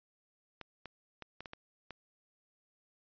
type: clicks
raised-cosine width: 0.3 ms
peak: -28 dBFS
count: 7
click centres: 0.613 / 0.857 / 1.223 / 1.406 / 1.458 / 1.534 / 1.907 s
effects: resampled to 11025 Hz